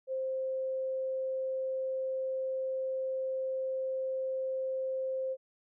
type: tone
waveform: sine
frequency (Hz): 525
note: C5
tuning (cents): +6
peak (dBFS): -31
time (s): 0.07-5.37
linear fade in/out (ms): 50
effects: none